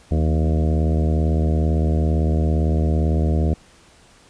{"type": "harmonic tone with a mistuned harmonic", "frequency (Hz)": 77.78, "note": "D#2", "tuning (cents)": 0, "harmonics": [1, 2, 3, 4, 5, 6, 7, 8, 9], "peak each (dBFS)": [-17, -23, -27, -29, -31, -33, -34, -35, -36], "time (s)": [0.11, 3.54], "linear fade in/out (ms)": 5, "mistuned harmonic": 2, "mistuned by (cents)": 77, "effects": ["pink hiss -51 dBFS RMS until 4.29 s", "resampled to 22050 Hz"]}